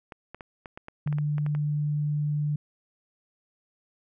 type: clicks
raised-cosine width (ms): 0.5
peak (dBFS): -25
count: 12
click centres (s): 0.122 / 0.346 / 0.408 / 0.658 / 0.775 / 0.884 / 1.075 / 1.127 / 1.185 / 1.382 / 1.464 / 1.55
type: tone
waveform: sine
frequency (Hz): 148.3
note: D3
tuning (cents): +17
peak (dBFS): -24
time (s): 1.06-2.56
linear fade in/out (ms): 5
effects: none